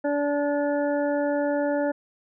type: harmonic tone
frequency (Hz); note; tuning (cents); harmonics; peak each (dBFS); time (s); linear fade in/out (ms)
288.9; D4; -28; 1 / 2 / 3 / 5 / 6; -26 / -24 / -33 / -37 / -38; 0.04-1.92; 10
effects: none